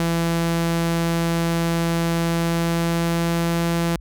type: tone with pitch glide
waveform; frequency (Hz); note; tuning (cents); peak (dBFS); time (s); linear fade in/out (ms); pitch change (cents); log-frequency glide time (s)
sawtooth; 167.6 to 168.86; E3 to E3; +29 to +42; -15; 0-3.96; 2; +13; 2.19-3.58
effects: added 50 Hz sine -36 dBFS peak until 4 s